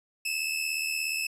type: tone pair together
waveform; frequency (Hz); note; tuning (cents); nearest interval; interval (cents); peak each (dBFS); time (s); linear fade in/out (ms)
sawtooth; 2578 / 2655; E7 / E7; -39 / +12; minor second; 51; -28; 0.25-1.27; 5
effects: resampled to 32000 Hz